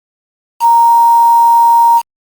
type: tone with quantisation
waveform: sine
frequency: 932.3 Hz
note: A#5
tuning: in tune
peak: -4 dBFS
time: 0.6-2.02 s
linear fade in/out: 50 ms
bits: 4
effects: Opus 48 kbps